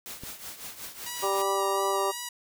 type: noise with tremolo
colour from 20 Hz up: white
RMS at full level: -38 dBFS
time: 0.06-1.42 s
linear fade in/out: 0 ms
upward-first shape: triangle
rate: 5.4 Hz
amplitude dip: 75%
type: click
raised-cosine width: 3 ms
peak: -28 dBFS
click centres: 0.236 s
type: tone with vibrato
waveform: 5% pulse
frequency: 955 Hz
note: A#5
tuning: 42 cents sharp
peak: -22 dBFS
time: 1.06-2.29 s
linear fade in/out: 5 ms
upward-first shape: sine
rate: 2.8 Hz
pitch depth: 35 cents each way
type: harmonic tone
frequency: 196 Hz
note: G3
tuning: in tune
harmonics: 2 / 3 / 4 / 5 / 6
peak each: -29 / -32 / -33 / -31 / -31 dBFS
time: 1.22-2.12 s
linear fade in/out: 20 ms
effects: none